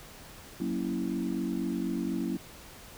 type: chord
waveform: sine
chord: F# dominant seventh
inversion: none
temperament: equal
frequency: 185 / 233.1 / 277.2 / 329.6 Hz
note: F#3 / A#3 / C#4 / E4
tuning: 0 / 0 / 0 / 0 cents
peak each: -34 dBFS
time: 0.6-2.37 s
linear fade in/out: 5 ms
effects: tanh soft clip ceiling -19 dBFS + pink hiss -49 dBFS RMS until 2.97 s